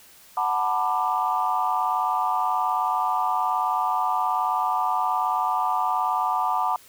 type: chord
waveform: sine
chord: B minor seventh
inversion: second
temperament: just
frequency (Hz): 740.8 / 889 / 987.8 / 1185.3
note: F#5 / A5 / B5 / D6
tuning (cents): +2 / +18 / 0 / +16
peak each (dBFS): -26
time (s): 0.37-6.76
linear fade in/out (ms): 2
effects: tanh soft clip ceiling -11 dBFS + white hiss -51 dBFS RMS until 6.88 s